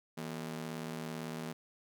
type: ring-modulated tone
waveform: sawtooth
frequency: 201.2 Hz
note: G3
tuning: 45 cents sharp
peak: -32 dBFS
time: 0.17-1.53 s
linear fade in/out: 10 ms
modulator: 38.9 Hz
effects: none